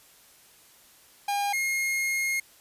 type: tone pair in turn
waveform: 45% pulse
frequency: 809 / 2144 Hz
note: G#5 / C7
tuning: -46 / +42 cents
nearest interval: octave + perfect fourth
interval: 1688 cents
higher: second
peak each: -25 dBFS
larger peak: neither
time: 1.28-1.53 / 1.53-2.4 s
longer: second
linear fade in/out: 5 ms
effects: white hiss -56 dBFS RMS until 2.6 s + resampled to 32000 Hz